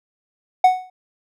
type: tone with exponential decay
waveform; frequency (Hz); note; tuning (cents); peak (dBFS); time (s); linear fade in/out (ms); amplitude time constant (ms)
triangle; 740; F#5; 0; -4; 0.64-0.9; 5; 55
effects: none